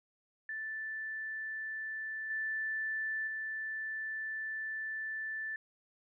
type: tone with level steps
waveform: sine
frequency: 1760 Hz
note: A6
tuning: in tune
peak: -37 / -33 / -36 dBFS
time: 0.49-5.56 s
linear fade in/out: 2 ms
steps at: 2.3 / 3.27 s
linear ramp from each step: 5 ms
effects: none